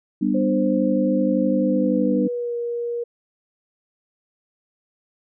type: chord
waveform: sine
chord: G major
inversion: none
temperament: equal with one note detuned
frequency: 196 / 246.9 / 299.5 Hz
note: G3 / B3 / D4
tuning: 0 / 0 / +34 cents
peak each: -22 dBFS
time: 0.21-2.28 s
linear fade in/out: 10 ms
type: tone with pitch glide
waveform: sine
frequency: 523.3 to 474.4 Hz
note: C5 to A#4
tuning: 0 to +30 cents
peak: -23 dBFS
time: 0.34-3.04 s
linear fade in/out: 10 ms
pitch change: -170 cents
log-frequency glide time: 1.55-2.56 s
effects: none